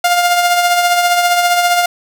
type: tone with tremolo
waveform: sawtooth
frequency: 704 Hz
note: F5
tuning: 14 cents sharp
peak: -4 dBFS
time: 0.04-1.86 s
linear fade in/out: 5 ms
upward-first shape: triangle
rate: 15 Hz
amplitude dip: 50%
effects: none